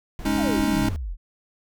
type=noise; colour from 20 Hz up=brown; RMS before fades=-32 dBFS; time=0.19-0.96 s; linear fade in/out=0 ms
type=chord; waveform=square; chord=Ab suspended fourth; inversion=none; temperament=equal with one note detuned; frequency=207.7 / 277.2 / 313.5 Hz; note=Ab3 / Db4 / Eb4; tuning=0 / 0 / +13 cents; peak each=-26 dBFS; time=0.25-0.89 s; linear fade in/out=5 ms
type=exponential sweep; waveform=sine; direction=down; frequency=830.6 to 34.32 Hz; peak=-27 dBFS; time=0.36-1.17 s; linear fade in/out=50 ms
effects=none